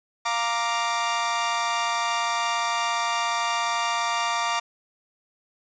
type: chord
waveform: sawtooth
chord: Bb major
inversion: second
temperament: equal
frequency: 698.5 / 932.3 / 1174.7 Hz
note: F5 / Bb5 / D6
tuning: 0 / 0 / 0 cents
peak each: -26 / -23 / -23 dBFS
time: 0.25-4.6 s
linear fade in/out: 10 ms
effects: resampled to 16000 Hz + 8-bit

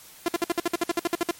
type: tone bursts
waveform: sawtooth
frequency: 342.8 Hz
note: F4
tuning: 32 cents flat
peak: -17 dBFS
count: 14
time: 0.26-1.31 s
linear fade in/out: 2 ms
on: 23 ms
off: 56 ms
effects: white hiss -48 dBFS RMS until 1.39 s + MP3 64 kbps

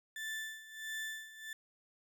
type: tone with tremolo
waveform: 35% pulse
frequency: 1761 Hz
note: A6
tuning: 1 cent sharp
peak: -36 dBFS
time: 0.16-1.53 s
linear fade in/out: 2 ms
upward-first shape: sine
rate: 1.5 Hz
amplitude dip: 80%
effects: none

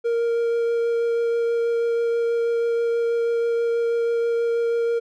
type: tone with vibrato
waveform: triangle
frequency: 466.2 Hz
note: A#4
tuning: in tune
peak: -17 dBFS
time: 0.04-5 s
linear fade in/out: 20 ms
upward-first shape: triangle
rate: 6.2 Hz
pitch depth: 9 cents each way
effects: none

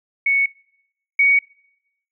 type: tone pair in turn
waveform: sine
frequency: 2217 / 2241 Hz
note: C#7 / C#7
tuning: 0 / +18 cents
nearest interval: unison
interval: 18 cents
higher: second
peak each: -14 / -11 dBFS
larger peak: second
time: 0.26-0.46 / 1.19-1.39 s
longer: neither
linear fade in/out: 5 ms
effects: noise-tail reverb RT60 0.8 s tail -25 dB re dry

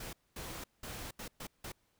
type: noise bursts at uneven times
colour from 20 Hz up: pink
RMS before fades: -44 dBFS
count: 6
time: 0-0.13 / 0.36-0.64 / 0.83-1.11 / 1.19-1.28 / 1.4-1.47 / 1.64-1.72 s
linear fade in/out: 5 ms
effects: pink hiss -75 dBFS RMS until 1.99 s

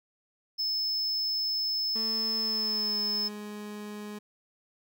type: tone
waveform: triangle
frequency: 5230 Hz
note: E8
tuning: 15 cents flat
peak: -26 dBFS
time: 0.58-3.29 s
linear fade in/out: 20 ms
type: tone with pitch glide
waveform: 30% pulse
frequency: 222.5 to 208.8 Hz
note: A3 to G#3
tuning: +20 to +10 cents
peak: -35 dBFS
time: 1.95-4.19 s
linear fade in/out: 10 ms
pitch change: -110 cents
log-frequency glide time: 2.4-2.99 s
effects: none

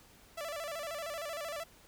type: tone with vibrato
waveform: sawtooth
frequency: 623 Hz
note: D#5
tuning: 2 cents sharp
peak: -34 dBFS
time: 0.37-1.64 s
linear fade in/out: 10 ms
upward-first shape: square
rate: 13 Hz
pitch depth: 110 cents each way
effects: pink hiss -60 dBFS RMS until 1.87 s

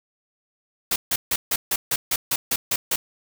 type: noise bursts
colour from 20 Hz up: white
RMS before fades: -22 dBFS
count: 11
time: 0.91-2.96 s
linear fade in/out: 5 ms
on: 50 ms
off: 150 ms
effects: none

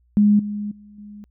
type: tone with level steps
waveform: sine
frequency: 207.2 Hz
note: G#3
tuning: 4 cents flat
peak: -11 / -24 / -42 / -36 dBFS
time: 0.17-1.24 s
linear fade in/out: 0 ms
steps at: 0.39 / 0.71 / 0.98 s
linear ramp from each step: 5 ms
effects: added 60 Hz sine -57 dBFS peak until 1.3 s

